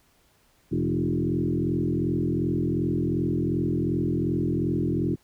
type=tone with frequency modulation; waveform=sine; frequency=233.8 Hz; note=A#3; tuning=5 cents sharp; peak=-22 dBFS; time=0.71-5.16 s; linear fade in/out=20 ms; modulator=42.7 Hz; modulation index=3.1; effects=pink hiss -63 dBFS RMS until 5.23 s